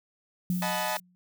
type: noise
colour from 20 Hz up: violet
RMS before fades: -41 dBFS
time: 0.5-1 s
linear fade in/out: 5 ms
type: tone with exponential decay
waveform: sine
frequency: 179.6 Hz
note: F3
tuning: 49 cents sharp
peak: -23 dBFS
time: 0.5-1.15 s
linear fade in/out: 0 ms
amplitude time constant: 140 ms
type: chord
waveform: sawtooth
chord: B dominant seventh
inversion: first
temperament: equal with one note detuned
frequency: 622.3 / 740 / 865.4 / 987.8 Hz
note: D#5 / F#5 / A5 / B5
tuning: 0 / 0 / -29 / 0 cents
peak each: -29 / -32 / -28 / -32 dBFS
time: 0.62-0.97 s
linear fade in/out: 2 ms
effects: none